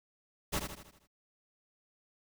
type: noise with echo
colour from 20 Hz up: pink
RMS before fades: -32 dBFS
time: 0.52-0.6 s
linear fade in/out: 20 ms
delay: 79 ms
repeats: 6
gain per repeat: -6 dB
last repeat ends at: 1.074 s
effects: none